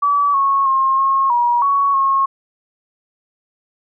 sine tone with pitch steps, 1147 / 1099 / 1069 / 1082 / 958 / 1117 / 1087 Hz, D6 / C#6 / C6 / C#6 / A#5 / C#6 / C#6, -41 / -15 / +37 / -42 / +47 / +13 / -34 cents, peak -12 dBFS, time 0.02-2.26 s, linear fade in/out 10 ms, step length 320 ms, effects none

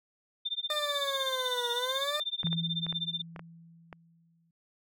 sine tone with tremolo, 3585 Hz, A7, 32 cents sharp, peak -28 dBFS, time 0.45-3.22 s, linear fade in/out 10 ms, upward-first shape sine, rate 16 Hz, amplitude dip 100%
20% pulse exponential two-way sweep, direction down then up, 608 to 474.3 to 608 Hz, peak -27 dBFS, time 0.7-2.2 s, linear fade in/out 2 ms, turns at 1.72 s
clicks, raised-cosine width 0.5 ms, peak -27 dBFS, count 8, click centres 2.432 / 2.47 / 2.529 / 2.866 / 2.926 / 3.362 / 3.394 / 3.928 s
sine tone with exponential decay, 166.5 Hz, E3, 18 cents sharp, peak -28 dBFS, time 2.44-4.51 s, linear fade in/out 5 ms, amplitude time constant 450 ms
effects none

